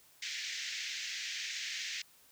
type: band-pass noise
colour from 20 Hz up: pink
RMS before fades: -40 dBFS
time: 0.22-2.02 s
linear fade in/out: 5 ms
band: 1800 to 6700 Hz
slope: 48 dB/octave
effects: white hiss -63 dBFS RMS until 2.31 s